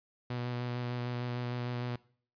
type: tone with vibrato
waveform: sawtooth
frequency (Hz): 122.3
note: B2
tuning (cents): -16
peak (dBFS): -30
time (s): 0.3-1.96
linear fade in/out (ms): 5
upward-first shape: square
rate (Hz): 6.6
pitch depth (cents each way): 12
effects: noise-tail reverb RT60 0.5 s tail -21 dB re dry + resampled to 11025 Hz